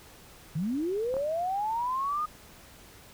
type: linear sweep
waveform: sine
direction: up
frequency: 141.7 to 1244.5 Hz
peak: -27 dBFS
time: 0.55-2.26 s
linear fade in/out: 10 ms
type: clicks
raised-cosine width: 1 ms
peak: -25 dBFS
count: 2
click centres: 1.141 / 1.167 s
effects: pink hiss -52 dBFS RMS until 3.13 s